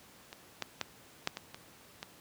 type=clicks; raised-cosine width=0.2 ms; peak=-27 / -16 / -15 / -12 / -21 / -26 / -22 dBFS; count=7; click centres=0.329 / 0.623 / 0.813 / 1.274 / 1.371 / 1.545 / 2.029 s; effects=pink hiss -57 dBFS RMS until 2.2 s + high-pass 100 Hz 12 dB/octave